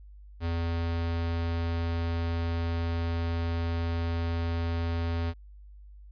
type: tone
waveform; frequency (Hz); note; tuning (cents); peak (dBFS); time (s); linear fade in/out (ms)
square; 84; E2; +33; -28; 0.4-5.34; 50
effects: added 50 Hz sine -46 dBFS peak until 6.11 s + resampled to 11025 Hz